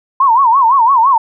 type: tone with vibrato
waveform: sine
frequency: 1000 Hz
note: B5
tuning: 21 cents sharp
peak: -6 dBFS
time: 0.2-1.18 s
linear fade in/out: 5 ms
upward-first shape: sine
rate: 5.9 Hz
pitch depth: 200 cents each way
effects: none